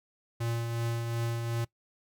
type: tone with tremolo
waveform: square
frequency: 116.54 Hz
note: A#2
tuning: in tune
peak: -29 dBFS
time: 0.4-1.65 s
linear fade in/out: 10 ms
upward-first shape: triangle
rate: 2.7 Hz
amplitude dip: 40%
effects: noise-tail reverb RT60 0.1 s tail -21 dB re dry